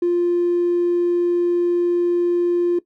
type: tone with tanh clipping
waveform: triangle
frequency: 349.2 Hz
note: F4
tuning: in tune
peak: -14 dBFS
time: 0.02-2.79 s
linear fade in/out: 5 ms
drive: 1 dB
effects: noise-tail reverb RT60 0.1 s tail -17 dB re dry